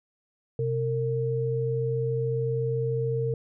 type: tone pair together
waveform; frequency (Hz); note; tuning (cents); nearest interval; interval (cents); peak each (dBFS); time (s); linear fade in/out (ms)
sine; 128.21 / 456.9; C3 / A#4; -35 / -35; octave + minor seventh; 2200; -27; 0.59-3.34; 2
effects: none